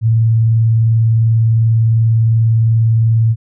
sine tone with vibrato, 112.8 Hz, A2, 44 cents sharp, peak -8 dBFS, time 0.01-3.36 s, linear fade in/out 50 ms, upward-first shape square, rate 20 Hz, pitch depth 47 cents each way, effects none

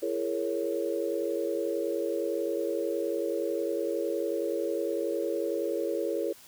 sine chord, A# half-diminished seventh, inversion second, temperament equal with one note detuned, 336.9 / 415.3 / 466.2 / 554.4 Hz, E4 / G#4 / A#4 / C#5, +38 / 0 / 0 / 0 cents, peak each -33 dBFS, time 0.02-6.33 s, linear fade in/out 10 ms, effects white hiss -53 dBFS RMS until 6.47 s

